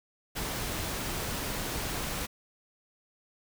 pink noise, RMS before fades -34 dBFS, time 0.35-2.27 s, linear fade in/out 20 ms, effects none

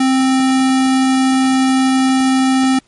square tone, 262.6 Hz, C4, 6 cents sharp, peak -11 dBFS, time 0-2.79 s, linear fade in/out 5 ms, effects pink hiss -55 dBFS RMS until 2.87 s + MP3 48 kbps

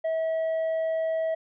triangle tone with tanh clipping, 646 Hz, E5, 35 cents flat, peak -25 dBFS, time 0.04-1.35 s, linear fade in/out 10 ms, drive 8 dB, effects none

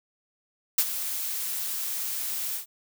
blue noise with ADSR envelope, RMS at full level -19 dBFS, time 0.78-2.66 s, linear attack 6 ms, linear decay 51 ms, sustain -12 dB, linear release 110 ms, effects none

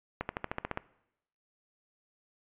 accelerating click train, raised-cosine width 0.5 ms, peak -17 dBFS, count 9, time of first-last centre 0.21-0.774 s, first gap 81 ms, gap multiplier 0.96, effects noise-tail reverb RT60 0.8 s tail -20 dB re dry + resampled to 8000 Hz

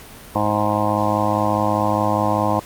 harmonic tone, 104.9 Hz, G#2, 18 cents sharp, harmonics 1 / 2 / 3 / 5 / 6 / 7 / 8 / 9 / 10, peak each -25 / -25 / -25 / -25 / -25 / -25 / -25 / -25 / -25 dBFS, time 0.35-2.6 s, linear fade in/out 5 ms, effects pink hiss -40 dBFS RMS until 2.65 s + Opus 48 kbps

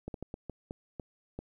slowing click train, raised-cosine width 2 ms, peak -25 dBFS, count 8, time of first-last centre 0.08-1.39 s, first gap 62 ms, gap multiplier 1.36, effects 11-bit

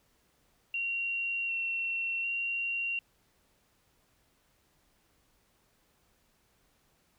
sine tone with pitch steps, 2752 / 2718 / 2756 Hz, F7 / F7 / F7, -26 / -48 / -24 cents, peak -30 dBFS, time 0.74-2.99 s, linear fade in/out 2 ms, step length 750 ms, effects pink hiss -70 dBFS RMS until 7.18 s

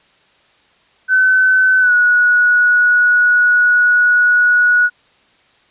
sine tone with pitch glide, 1519 to 1461.3 Hz, F#6 to F#6, +45 to -22 cents, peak -8 dBFS, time 1.08-4.9 s, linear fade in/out 50 ms, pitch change -67 cents, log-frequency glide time 1.8-1.92 s, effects white hiss -53 dBFS RMS until 5.7 s + resampled to 8000 Hz

